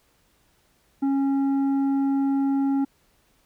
triangle tone with tanh clipping, 274.5 Hz, C#4, 17 cents flat, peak -21 dBFS, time 1.02-2.85 s, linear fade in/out 10 ms, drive 11 dB, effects pink hiss -64 dBFS RMS until 3.45 s

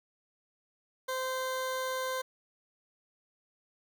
20% pulse tone, 518 Hz, C5, 17 cents flat, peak -27 dBFS, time 1.08-2.22 s, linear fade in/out 10 ms, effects 11-bit

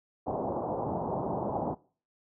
white low-pass noise, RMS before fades -32 dBFS, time 0.26-1.75 s, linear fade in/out 20 ms, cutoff 920 Hz, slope 48 dB/octave, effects noise-tail reverb RT60 0.4 s tail -21 dB re dry + high-pass 100 Hz 12 dB/octave

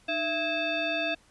sine tone with frequency modulation, 1644 Hz, G#6, 18 cents flat, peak -26 dBFS, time 0.08-1.15 s, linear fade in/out 10 ms, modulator 975 Hz, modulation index 1.8, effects pink hiss -61 dBFS RMS until 1.3 s + resampled to 24000 Hz

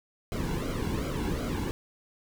brown noise with flanger, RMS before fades -31 dBFS, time 0.32-1.71 s, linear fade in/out 0 ms, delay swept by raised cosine 1.1 to 1.64 ms, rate 2.7 Hz, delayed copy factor -0.75, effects none

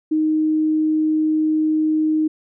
sine tone, 311.1 Hz, D#4, in tune, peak -15 dBFS, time 0.11-2.28 s, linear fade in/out 10 ms, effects none

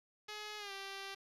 5% pulse tone with pitch glide, 422.1 to 391.6 Hz, G#4 to G4, +28 to -2 cents, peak -32 dBFS, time 0.28-1.15 s, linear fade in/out 10 ms, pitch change -130 cents, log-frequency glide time 0.58-0.72 s, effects low-pass 8000 Hz 12 dB/octave + 11-bit

